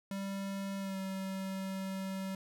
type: tone with pitch glide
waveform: square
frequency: 196 to 191.63 Hz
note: G3 to G3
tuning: 0 to -39 cents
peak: -37 dBFS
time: 0.11-2.35 s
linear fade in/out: 2 ms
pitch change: -39 cents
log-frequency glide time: 0.79-0.98 s
effects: none